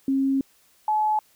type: tone pair in turn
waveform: sine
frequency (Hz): 270.2 / 856.2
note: C#4 / A5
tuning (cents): -44 / -47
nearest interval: octave + minor sixth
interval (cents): 1997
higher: second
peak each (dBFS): -19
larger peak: neither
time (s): 0.08-0.41 / 0.88-1.19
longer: first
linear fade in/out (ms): 2
effects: white hiss -60 dBFS RMS until 1.35 s